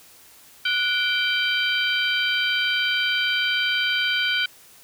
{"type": "harmonic tone with a mistuned harmonic", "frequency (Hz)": 779, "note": "G5", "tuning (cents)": -11, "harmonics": [2, 3, 4, 5, 6], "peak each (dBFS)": [-24, -26, -24, -33, -33], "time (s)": [0.65, 4.46], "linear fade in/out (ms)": 5, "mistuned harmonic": 2, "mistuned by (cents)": -100, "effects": ["white hiss -50 dBFS RMS until 4.83 s"]}